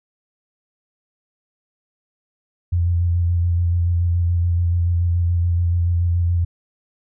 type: tone with vibrato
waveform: sine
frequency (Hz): 86.5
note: F2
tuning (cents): -16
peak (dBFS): -15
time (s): 2.72-6.45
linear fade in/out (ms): 10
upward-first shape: square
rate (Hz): 7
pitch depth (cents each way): 19
effects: none